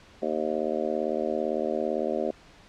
harmonic tone, 77.78 Hz, D#2, in tune, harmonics 3 / 4 / 5 / 6 / 7 / 8 / 9, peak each -34 / -35 / -31 / -37 / -31 / -32 / -37 dBFS, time 0.22-2.31 s, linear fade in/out 5 ms, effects pink hiss -53 dBFS RMS until 2.68 s + low-pass 5000 Hz 12 dB/octave

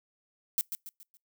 violet noise with echo, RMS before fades -27 dBFS, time 0.58-0.61 s, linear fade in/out 0 ms, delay 140 ms, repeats 4, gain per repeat -8 dB, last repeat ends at 1.17 s, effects noise-tail reverb RT60 0.2 s tail -26 dB re dry

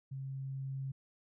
sine tone with level ramp, 134.8 Hz, C#3, 48 cents flat, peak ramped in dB -39 to -36 dBFS, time 0.11-0.92 s, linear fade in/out 10 ms, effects none

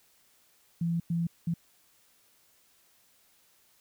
sine tone bursts at uneven times, 168.6 Hz, E3, 39 cents sharp, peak -26 dBFS, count 3, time 0.81-1 / 1.1-1.27 / 1.47-1.54 s, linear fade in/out 5 ms, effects white hiss -65 dBFS RMS until 3.8 s

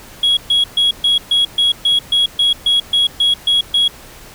sine tone bursts, 3322 Hz, G#7, in tune, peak -8 dBFS, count 14, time 0.23-3.88 s, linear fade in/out 5 ms, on 140 ms, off 130 ms, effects tanh soft clip ceiling -8 dBFS + pink hiss -38 dBFS RMS until 4.34 s

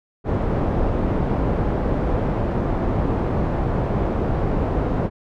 pink low-pass noise, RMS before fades -21 dBFS, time 0.24-5.1 s, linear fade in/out 50 ms, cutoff 740 Hz, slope 12 dB/octave, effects none

